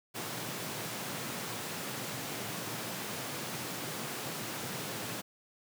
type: high-pass noise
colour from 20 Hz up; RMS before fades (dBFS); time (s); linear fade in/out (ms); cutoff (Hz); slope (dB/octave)
pink; -39; 0.14-5.22; 20; 110; 48
effects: none